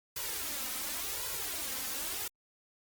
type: noise with flanger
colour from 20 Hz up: white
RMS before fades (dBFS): -37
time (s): 0.16-2.28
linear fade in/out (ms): 5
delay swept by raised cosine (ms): 2 to 3.9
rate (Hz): 0.9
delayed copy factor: +0.85
effects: Opus 48 kbps